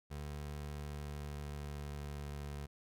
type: tone with pitch glide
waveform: 25% pulse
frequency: 73.42 to 71.99 Hz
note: D2 to D2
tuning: 0 to -34 cents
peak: -38 dBFS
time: 0.1-2.67 s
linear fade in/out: 20 ms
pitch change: -34 cents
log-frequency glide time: 0.74-2.55 s
effects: none